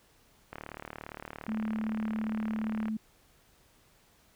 click train, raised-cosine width 0.5 ms, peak -25 dBFS, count 89, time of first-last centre 0.53-2.883 s, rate 37.4 Hz
sine tone, 218 Hz, A3, 16 cents flat, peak -30 dBFS, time 1.48-2.97 s, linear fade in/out 5 ms
effects pink hiss -64 dBFS RMS until 4.35 s

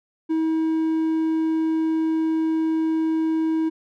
triangle tone, 320.2 Hz, D#4, 50 cents sharp, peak -17 dBFS, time 0.29-3.7 s, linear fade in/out 20 ms, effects none

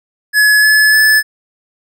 square tone with pitch steps, 1700 / 1716.8 / 1733.7 Hz, G#6 / A6 / A6, +40 / -43 / -26 cents, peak -7 dBFS, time 0.33-1.23 s, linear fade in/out 50 ms, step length 300 ms, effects none

